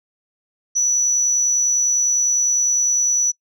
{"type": "tone with amplitude modulation", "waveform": "sine", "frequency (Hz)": 5920, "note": "F#8", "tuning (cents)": 0, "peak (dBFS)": -12, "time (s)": [0.75, 3.32], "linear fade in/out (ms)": 20, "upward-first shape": "sine", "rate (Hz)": 69.9, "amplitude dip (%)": 25, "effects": ["noise-tail reverb RT60 0.1 s tail -25 dB re dry", "tanh soft clip ceiling -12 dBFS"]}